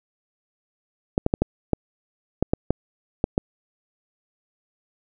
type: clicks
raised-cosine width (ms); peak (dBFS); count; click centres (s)
2; -5; 10; 1.179 / 1.264 / 1.339 / 1.42 / 1.733 / 2.426 / 2.535 / 2.706 / 3.241 / 3.379
effects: none